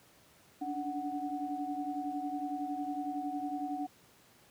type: tone cluster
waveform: sine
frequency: 285.3 / 296.2 / 742 Hz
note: C#4 / D4 / F#5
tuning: +50 / +15 / +5 cents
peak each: -39 / -40 / -37 dBFS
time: 0.61-3.87 s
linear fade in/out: 10 ms
effects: pink hiss -62 dBFS RMS until 4.5 s + high-pass 100 Hz 12 dB/octave